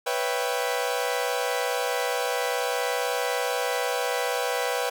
sawtooth chord, C# half-diminished seventh, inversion third, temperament equal, 493.9 / 554.4 / 659.3 / 784 Hz, B4 / C#5 / E5 / G5, 0 / 0 / 0 / 0 cents, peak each -24 / -28 / -29 / -27 dBFS, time 0.06-4.9 s, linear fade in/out 10 ms, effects none

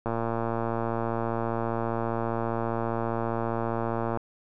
click train, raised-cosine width 1 ms, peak -15 dBFS, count 474, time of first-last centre 0.06-4.173 s, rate 115 Hz, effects none

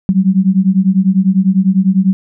sine beating tone pair, 185 / 195 Hz, F#3 / G3, 0 / -9 cents, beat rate 10 Hz, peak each -11 dBFS, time 0.09-2.13 s, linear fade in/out 0 ms, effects none

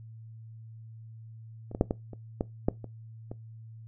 clicks, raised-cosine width 2 ms, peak -29 / -20 / -8 / -14 / -28 / -14 / -10 / -27 / -25 dBFS, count 9, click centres 1.714 / 1.749 / 1.811 / 1.909 / 2.133 / 2.409 / 2.685 / 2.843 / 3.315 s, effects noise-tail reverb RT60 0.2 s tail -20 dB re dry + added 112 Hz sine -44 dBFS peak until 3.87 s

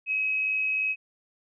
sine tone with amplitude modulation, 2550 Hz, D#7, 42 cents sharp, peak -22 dBFS, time 0.06-0.96 s, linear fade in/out 50 ms, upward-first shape sine, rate 103 Hz, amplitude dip 40%, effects none

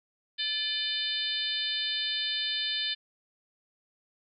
harmonic tone with a mistuned harmonic, 600 Hz, D5, 37 cents sharp, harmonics 3 / 4 / 5 / 6 / 7 / 8, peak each -38 / -41 / -34 / -32 / -35 / -41 dBFS, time 0.38-2.95 s, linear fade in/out 20 ms, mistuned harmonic 3, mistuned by -59 cents, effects none

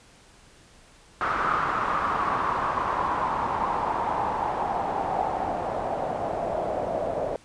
white noise with low-pass filter sweep, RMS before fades -27 dBFS, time 1.21-7.36 s, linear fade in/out 0 ms, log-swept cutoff 1300 to 610 Hz, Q 4.9, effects pink hiss -54 dBFS RMS until 7.44 s + resampled to 22050 Hz

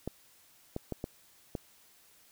clicks, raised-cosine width 2 ms, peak -21 dBFS, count 5, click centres 0.076 / 0.764 / 0.923 / 1.041 / 1.552 s, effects white hiss -62 dBFS RMS until 2.31 s

